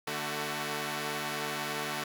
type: tone cluster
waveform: 5% pulse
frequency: 147.9 / 223.3 / 375.2 Hz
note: D3 / A3 / F#4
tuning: +13 / +26 / +24 cents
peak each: -26 dBFS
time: 0.07-2.04 s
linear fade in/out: 5 ms
effects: none